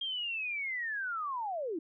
sine linear sweep, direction down, 3230 to 297.1 Hz, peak -33 dBFS, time 0.01-1.79 s, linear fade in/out 5 ms, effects none

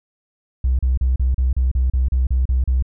triangle tone bursts, 63.7 Hz, C2, 46 cents flat, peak -10 dBFS, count 12, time 0.64-2.825 s, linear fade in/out 5 ms, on 150 ms, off 35 ms, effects tanh soft clip ceiling -12 dBFS

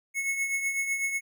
square tone with tremolo, 2191 Hz, C#7, 21 cents flat, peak -25 dBFS, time 0.14-1.21 s, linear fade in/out 50 ms, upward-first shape triangle, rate 8 Hz, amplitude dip 60%, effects none

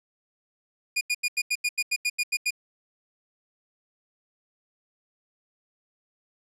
sawtooth tone bursts, 2435 Hz, D#7, 38 cents flat, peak -19 dBFS, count 12, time 0.96-2.507 s, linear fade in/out 10 ms, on 51 ms, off 85 ms, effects low-pass 11000 Hz 12 dB/octave

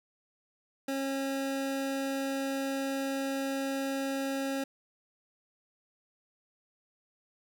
25% pulse tone, 271.9 Hz, C#4, 33 cents flat, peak -27 dBFS, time 0.88-4.64 s, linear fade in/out 5 ms, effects none

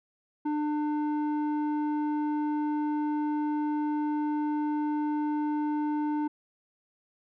square tone with low-pass filter, 300 Hz, D4, 37 cents sharp, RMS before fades -29 dBFS, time 0.45-6.28 s, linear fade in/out 10 ms, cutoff 850 Hz, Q 1.4, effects none

